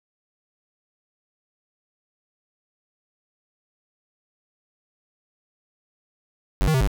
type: tone with pitch steps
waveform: square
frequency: 47.47 / 157.1 / 131.4 / 49.77 Hz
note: F#1 / D#3 / C3 / G1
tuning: +45 / +17 / +8 / +27 cents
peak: -18 dBFS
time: 6.61-6.874 s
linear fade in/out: 0 ms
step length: 66 ms
effects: none